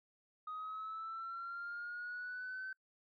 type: linear sweep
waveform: sine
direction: up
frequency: 1246 to 1538 Hz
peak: -40 dBFS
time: 0.47-2.73 s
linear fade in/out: 5 ms
effects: noise-tail reverb RT60 0.1 s tail -26 dB re dry + tanh soft clip ceiling -38 dBFS